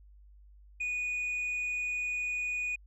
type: tone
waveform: sine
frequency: 2467 Hz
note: D#7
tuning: 15 cents flat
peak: -28 dBFS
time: 0.8-2.76 s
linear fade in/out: 10 ms
effects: tanh soft clip ceiling -30 dBFS + added 50 Hz sine -53 dBFS peak until 2.86 s